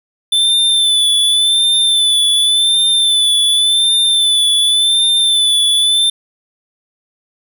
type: tone with vibrato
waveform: square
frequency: 3520 Hz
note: A7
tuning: in tune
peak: -10 dBFS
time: 0.32-6.1 s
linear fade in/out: 5 ms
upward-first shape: sine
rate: 0.89 Hz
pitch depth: 40 cents each way
effects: 8-bit